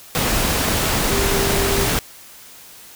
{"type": "tone in noise", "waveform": "sine", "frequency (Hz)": 395.7, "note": "G4", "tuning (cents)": 16, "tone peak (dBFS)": -22, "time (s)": [1.1, 1.86], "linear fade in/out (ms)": 0, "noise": "pink", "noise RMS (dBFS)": -19, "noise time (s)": [0.15, 1.99], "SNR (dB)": -6, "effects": ["white hiss -42 dBFS RMS until 2.95 s"]}